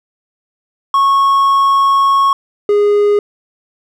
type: tone pair in turn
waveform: triangle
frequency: 1100 / 412 Hz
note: C#6 / G#4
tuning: -14 / -14 cents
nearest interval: octave + perfect fourth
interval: 1700 cents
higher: first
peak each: -6 dBFS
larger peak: neither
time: 0.94-2.33 / 2.69-3.19 s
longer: first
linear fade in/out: 2 ms
effects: none